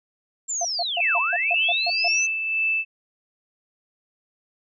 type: linear two-way sweep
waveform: sine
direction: down then up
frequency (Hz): 7459 to 885 to 6270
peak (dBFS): -24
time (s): 0.48-2.27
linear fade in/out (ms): 20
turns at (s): 1.18
type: tone bursts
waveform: sine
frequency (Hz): 698.5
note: F5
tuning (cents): 0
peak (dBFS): -23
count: 9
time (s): 0.61-2.081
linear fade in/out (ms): 5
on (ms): 39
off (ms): 140
type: tone with tremolo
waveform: sine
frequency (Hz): 2637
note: E7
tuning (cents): 0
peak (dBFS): -19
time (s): 0.96-2.85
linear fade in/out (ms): 50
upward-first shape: sine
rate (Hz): 1.9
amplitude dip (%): 45
effects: none